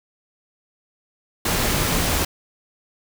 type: tone in noise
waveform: sine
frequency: 171 Hz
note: F3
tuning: 36 cents flat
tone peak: -27 dBFS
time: 1.89-2.1 s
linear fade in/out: 5 ms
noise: pink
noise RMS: -21 dBFS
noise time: 1.45-2.25 s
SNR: -9 dB
effects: none